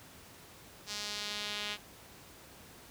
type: tone with band-pass filter sweep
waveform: sawtooth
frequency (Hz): 207.7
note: G#3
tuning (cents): 0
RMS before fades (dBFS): -39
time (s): 0.86-1.78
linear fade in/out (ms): 50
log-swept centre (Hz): 5100 to 3200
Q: 1.9
effects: pink hiss -54 dBFS RMS until 2.9 s + high-pass 60 Hz 12 dB/octave